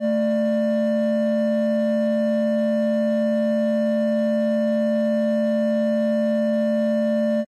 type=tone pair together; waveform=triangle; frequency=222.4 / 593.7 Hz; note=A3 / D5; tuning=+19 / +19 cents; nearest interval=octave + perfect fourth; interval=1700 cents; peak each=-18 dBFS; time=0-7.45 s; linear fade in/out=50 ms; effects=tanh soft clip ceiling -10 dBFS + AAC 48 kbps